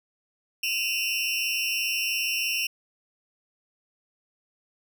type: tone with amplitude modulation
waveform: 30% pulse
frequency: 2746 Hz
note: F7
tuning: 30 cents flat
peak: -18 dBFS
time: 0.63-2.67 s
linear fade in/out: 5 ms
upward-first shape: sine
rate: 223 Hz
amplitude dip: 95%
effects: none